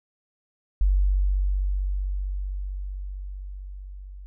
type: tone with level ramp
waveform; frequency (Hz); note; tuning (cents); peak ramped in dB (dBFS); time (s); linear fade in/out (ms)
sine; 47.77; G1; -44; -16 to -38; 0.81-4.26; 0
effects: none